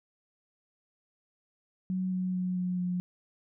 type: tone with pitch steps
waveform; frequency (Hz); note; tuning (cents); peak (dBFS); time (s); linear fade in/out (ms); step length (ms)
sine; 185.7 / 184.1 / 182.51 / 180.94 / 179.37; F#3 / F#3 / F#3 / F#3 / F3; +7 / -8 / -23 / -38 / +47; -28; 1.9-3; 0; 220
effects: none